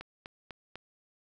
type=click train; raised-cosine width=0.3 ms; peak=-26 dBFS; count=4; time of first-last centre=0.01-0.756 s; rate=4.02 Hz; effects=none